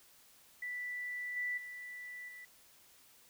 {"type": "tone with level steps", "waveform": "sine", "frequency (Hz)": 1973, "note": "B6", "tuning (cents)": -2, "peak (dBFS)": [-38, -34, -44, -48], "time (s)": [0.62, 2.45], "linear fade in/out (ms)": 5, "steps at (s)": [1.36, 1.57, 2.28], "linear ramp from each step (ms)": 10, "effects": ["white hiss -63 dBFS RMS until 3.29 s"]}